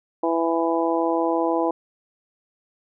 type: harmonic tone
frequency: 166 Hz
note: E3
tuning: 12 cents sharp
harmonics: 2 / 3 / 4 / 5 / 6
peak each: -23 / -25 / -26 / -27 / -28 dBFS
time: 0.23-1.71 s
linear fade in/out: 5 ms
effects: none